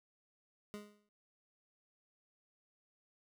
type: tone with exponential decay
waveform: 25% pulse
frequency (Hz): 207.7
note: G#3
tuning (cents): 0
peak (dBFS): -38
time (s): 0.74-1.09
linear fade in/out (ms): 0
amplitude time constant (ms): 74
effects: none